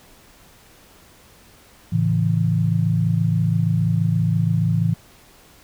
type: chord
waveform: sine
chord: A major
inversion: none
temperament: equal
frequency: 110 / 138.59 / 164.81 Hz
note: A2 / C#3 / E3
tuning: 0 / 0 / 0 cents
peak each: -20 / -24 / -19 dBFS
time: 1.92-4.94 s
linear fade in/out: 10 ms
effects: pink hiss -50 dBFS RMS until 5.63 s